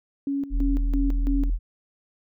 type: tone with tremolo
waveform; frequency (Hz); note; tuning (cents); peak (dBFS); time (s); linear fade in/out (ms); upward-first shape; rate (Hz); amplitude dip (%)
sine; 278.7; C#4; +9; -23; 0.27-1.5; 2; square; 3; 75
type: tone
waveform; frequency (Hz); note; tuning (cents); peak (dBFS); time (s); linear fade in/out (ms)
sine; 41.2; E1; 0; -20; 0.5-1.59; 50
effects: none